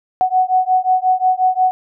sine beating tone pair, 740 / 745.6 Hz, F#5 / F#5, 0 / +13 cents, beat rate 5.6 Hz, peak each -15 dBFS, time 0.21-1.71 s, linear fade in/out 0 ms, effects none

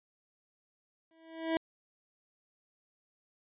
25% pulse tone with exponential growth, 325.2 Hz, E4, 23 cents flat, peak -22 dBFS, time 1.11-1.57 s, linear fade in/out 1 ms, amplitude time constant 98 ms, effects resampled to 8000 Hz

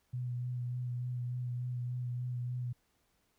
sine tone with vibrato, 123.47 Hz, B2, in tune, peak -34 dBFS, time 0.13-2.73 s, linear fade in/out 10 ms, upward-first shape sine, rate 3.4 Hz, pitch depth 19 cents each way, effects pink hiss -75 dBFS RMS until 3.38 s

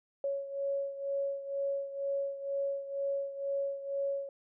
sine beating tone pair, 555 / 557.1 Hz, C#5 / C#5, +2 / +9 cents, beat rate 2.1 Hz, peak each -33 / -38 dBFS, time 0.24-4.29 s, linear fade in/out 2 ms, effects none

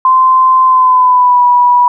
sine tone with pitch glide, 1036 to 977.9 Hz, C6 to B5, -17 to -17 cents, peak -4 dBFS, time 0.05-1.88 s, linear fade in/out 2 ms, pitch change -100 cents, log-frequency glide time 0.65-1.44 s, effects none

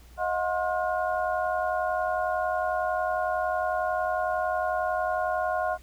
sine tone cluster, 630 / 721 / 1063 / 1434 Hz, D#5 / F#5 / C6 / F6, +21 / -45 / +27 / +45 cents, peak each -29 / -28 / -33 / -33 dBFS, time 0.17-5.78 s, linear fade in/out 50 ms, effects added 60 Hz sine -48 dBFS peak until 5.82 s + pink hiss -57 dBFS RMS until 5.82 s

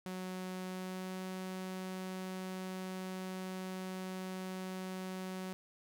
sawtooth tone with pitch glide, 185 to 186.61 Hz, F#3 to F#3, 0 to +15 cents, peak -36 dBFS, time 0.06-5.53 s, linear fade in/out 0 ms, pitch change +15 cents, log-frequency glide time 0.66-1.22 s, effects none

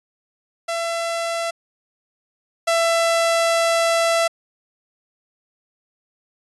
sawtooth tone pair in turn, 672 / 668.1 Hz, E5 / E5, +33 / +23 cents, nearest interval unison, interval 10 cents, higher first, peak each -18 / -12 dBFS, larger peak second, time 0.68-1.51 / 2.67-4.28 s, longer second, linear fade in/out 10 ms, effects resampled to 24000 Hz

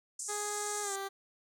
pink band-pass noise, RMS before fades -40 dBFS, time 0.19-0.96 s, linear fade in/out 5 ms, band 6200 to 8900 Hz, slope 48 dB/octave
15% pulse tone with pitch glide, 415.3 to 392 Hz, G#4 to G4, 0 to 0 cents, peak -30 dBFS, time 0.28-1.09 s, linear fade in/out 20 ms, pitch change -100 cents, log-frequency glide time 0.82-0.93 s
effects none

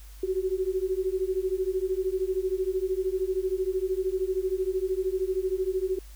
sine beating tone pair, 369.5 / 382.5 Hz, F#4 / G4, -2 / -42 cents, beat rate 13 Hz, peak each -28 / -28 dBFS, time 0.23-5.99 s, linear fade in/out 5 ms, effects added 50 Hz sine -43 dBFS peak until 6.15 s + white hiss -55 dBFS RMS until 6.15 s

